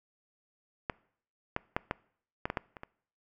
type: clicks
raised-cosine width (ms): 0.5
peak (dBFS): -16 / -15 / -13 / -15 / -16 / -17 / -15 / -29 / -26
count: 9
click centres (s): 0.898 / 1.564 / 1.765 / 1.911 / 2.455 / 2.501 / 2.572 / 2.768 / 2.834
effects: noise-tail reverb RT60 0.6 s tail -23 dB re dry